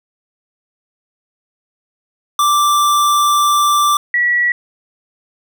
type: tone pair in turn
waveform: square / sine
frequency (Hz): 1174.7 / 1935.2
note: D6 / B6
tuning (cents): 0 / -36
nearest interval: major sixth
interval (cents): 864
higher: second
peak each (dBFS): -11 / -11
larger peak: neither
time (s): 2.39-3.97 / 4.14-4.52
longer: first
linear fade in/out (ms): 2
effects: none